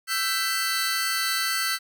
sawtooth tone cluster, 1328 / 1557 / 1993 / 4458 Hz, E6 / G6 / B6 / C#8, +12 / -12 / +15 / +9 cents, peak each -26 dBFS, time 0.07-1.79 s, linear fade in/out 50 ms, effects none

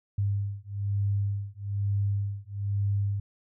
sine beating tone pair, 100 / 101.1 Hz, G2 / G#2, +35 / -46 cents, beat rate 1.1 Hz, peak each -29 dBFS, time 0.18-3.2 s, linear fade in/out 5 ms, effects none

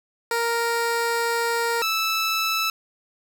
15% pulse tone pair in turn, 466.2 / 1314.1 Hz, A#4 / E6, 0 / -6 cents, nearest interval octave + tritone, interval 1794 cents, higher second, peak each -15 dBFS, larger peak neither, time 0.31-1.82 / 1.82-2.7 s, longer first, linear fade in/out 2 ms, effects none

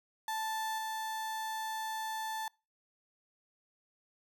35% pulse tone with level steps, 880 Hz, A5, in tune, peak -32 / -34 dBFS, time 0.28-2.48 s, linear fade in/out 2 ms, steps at 0.78 s, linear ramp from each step 5 ms, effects noise-tail reverb RT60 0.3 s tail -26 dB re dry

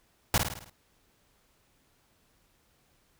pink noise with echo, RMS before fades -23 dBFS, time 0.34-0.38 s, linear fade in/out 2 ms, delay 53 ms, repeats 6, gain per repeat -5 dB, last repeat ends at 0.698 s, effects pink hiss -68 dBFS RMS until 3.19 s

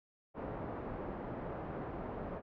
white low-pass noise, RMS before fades -42 dBFS, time 0.34-2.42 s, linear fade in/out 50 ms, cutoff 650 Hz, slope 12 dB/octave, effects low-pass 2000 Hz 12 dB/octave

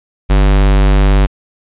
square tone, 49 Hz, G1, in tune, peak -7 dBFS, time 0.29-1.27 s, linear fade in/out 20 ms, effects resampled to 8000 Hz + 8-bit

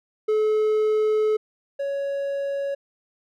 triangle tone pair in turn, 430.2 / 557.7 Hz, A4 / C#5, -39 / +10 cents, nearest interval major third, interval 449 cents, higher second, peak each -16 / -22 dBFS, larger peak first, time 0.28-1.37 / 1.79-2.75 s, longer first, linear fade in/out 10 ms, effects none

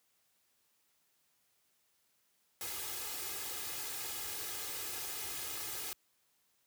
white noise with comb filter, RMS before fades -41 dBFS, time 2.61-5.93 s, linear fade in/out 0 ms, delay 2.4 ms, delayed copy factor +0.7, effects white hiss -75 dBFS RMS until 6.66 s + high-pass 60 Hz 12 dB/octave

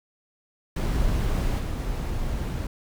brown noise with level steps, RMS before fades -24 / -28 dBFS, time 0.76-2.67 s, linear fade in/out 5 ms, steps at 1.58 s, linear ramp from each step 20 ms, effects none

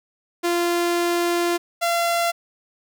sawtooth tone pair in turn, 346 / 684.1 Hz, F4 / F5, -16 / -36 cents, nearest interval octave, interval 1180 cents, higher second, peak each -15 / -15 dBFS, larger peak neither, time 0.43-1.58 / 1.81-2.32 s, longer first, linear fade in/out 20 ms, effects none

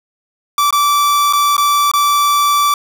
45% pulse tone with dropouts, 1162 Hz, D6, 19 cents flat, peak -10 dBFS, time 0.58-2.74 s, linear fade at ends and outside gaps 2 ms, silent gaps 0.707-0.726 / 1.327-1.333 / 1.567-1.579 / 1.915-1.936 s, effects 8-bit

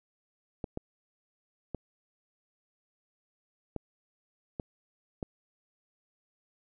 clicks, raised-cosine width 2 ms, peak -21 dBFS, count 6, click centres 0.642 / 0.774 / 1.747 / 3.763 / 4.598 / 5.228 s, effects none

